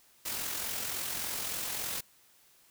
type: noise with amplitude modulation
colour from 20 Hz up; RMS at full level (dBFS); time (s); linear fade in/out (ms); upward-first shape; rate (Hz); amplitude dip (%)
white; -34; 0.25-2.01; 10; sine; 43.5; 40
effects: white hiss -63 dBFS RMS until 2.7 s